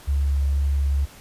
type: tone with vibrato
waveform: sine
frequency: 70 Hz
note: C#2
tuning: 18 cents sharp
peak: -18 dBFS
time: 0.07-1.06 s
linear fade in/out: 20 ms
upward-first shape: sine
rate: 2.1 Hz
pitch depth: 8 cents each way
effects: pink hiss -46 dBFS RMS until 1.2 s + resampled to 32000 Hz